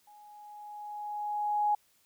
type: tone with level ramp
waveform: sine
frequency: 834 Hz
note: G#5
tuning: 7 cents sharp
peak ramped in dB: -53 to -23 dBFS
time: 0.07-1.75 s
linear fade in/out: 5 ms
effects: white hiss -68 dBFS RMS until 2.05 s